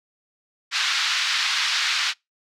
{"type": "band-pass noise", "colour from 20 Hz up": "white", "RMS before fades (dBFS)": -23, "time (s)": [0.71, 2.14], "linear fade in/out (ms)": 50, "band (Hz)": [1200, 4800], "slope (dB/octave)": 24, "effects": ["noise-tail reverb RT60 0.2 s tail -26 dB re dry"]}